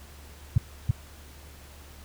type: tone with echo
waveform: sine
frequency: 110 Hz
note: A2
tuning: in tune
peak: -14 dBFS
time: 0.56-0.58 s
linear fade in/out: 5 ms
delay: 330 ms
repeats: 1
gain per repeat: -2 dB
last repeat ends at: 0.91 s
effects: added 72 Hz sine -47 dBFS peak until 2.04 s + pink hiss -51 dBFS RMS until 2.04 s